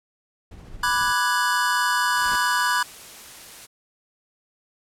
brown noise with tremolo, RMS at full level -39 dBFS, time 0.51-1.13 s, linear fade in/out 5 ms, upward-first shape sine, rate 14 Hz, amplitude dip 35%
square chord, G# half-diminished seventh, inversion first, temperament equal, 987.8 / 1174.7 / 1480 / 1661.2 Hz, B5 / D6 / F#6 / G#6, 0 / 0 / 0 / 0 cents, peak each -24 / -28 / -26 / -26 dBFS, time 0.83-2.83 s, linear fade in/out 5 ms
pink noise with exponential growth, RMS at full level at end -33 dBFS, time 1.97-2.36 s, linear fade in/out 5 ms, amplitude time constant 84 ms
white noise, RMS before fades -42 dBFS, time 2.15-3.67 s, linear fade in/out 20 ms
effects low-pass 12000 Hz 12 dB/octave

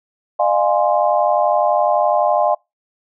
sine chord, F minor seventh, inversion third, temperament equal with one note detuned, 606.6 / 698.5 / 830.6 / 1046.5 Hz, Eb5 / F5 / Ab5 / C6, -44 / 0 / 0 / 0 cents, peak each -17 / -17 / -19 / -22 dBFS, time 0.39-2.55 s, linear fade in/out 10 ms, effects noise-tail reverb RT60 0.2 s tail -25 dB re dry

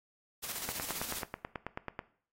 white noise with tremolo, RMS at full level -38 dBFS, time 0.42-1.23 s, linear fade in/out 20 ms, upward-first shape square, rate 15 Hz, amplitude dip 45%
click train, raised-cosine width 0.5 ms, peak -21 dBFS, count 13, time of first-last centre 0.69-1.992 s, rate 9.22 Hz
effects noise-tail reverb RT60 0.5 s tail -17 dB re dry + AAC 48 kbps

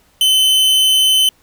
45% pulse tone, 3048 Hz, G7, 49 cents flat, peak -9 dBFS, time 0.21-1.29 s, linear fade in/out 2 ms, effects pink hiss -54 dBFS RMS until 1.42 s

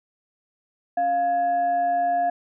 sine tone with frequency modulation, 702 Hz, F5, 9 cents sharp, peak -19 dBFS, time 0.97-2.3 s, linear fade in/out 5 ms, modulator 978 Hz, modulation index 0.25, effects none

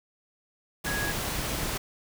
sine tone in noise, 1661.2 Hz, G#6, in tune, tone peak -31 dBFS, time 0.86-1.12 s, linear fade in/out 10 ms, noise pink, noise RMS -31 dBFS, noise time 0.84-1.78 s, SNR -3 dB, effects none

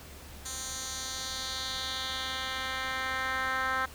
10% pulse tone with band-pass filter sweep, 261.6 Hz, C4, in tune, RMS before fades -34 dBFS, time 0.45-3.86 s, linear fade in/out 10 ms, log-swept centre 7400 to 1500 Hz, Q 1.9, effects added 72 Hz sine -49 dBFS peak until 3.94 s + pink hiss -49 dBFS RMS until 3.94 s

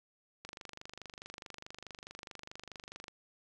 click train, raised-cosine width 0.2 ms, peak -28 dBFS, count 66, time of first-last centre 0.45-3.082 s, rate 24.7 Hz, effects none

